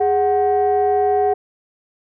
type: tone pair together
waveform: sine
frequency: 412.1 / 742 Hz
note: G#4 / F#5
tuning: -13 / +5 cents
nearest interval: minor seventh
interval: 1018 cents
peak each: -15 dBFS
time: 0-1.34 s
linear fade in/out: 10 ms
effects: tanh soft clip ceiling -9 dBFS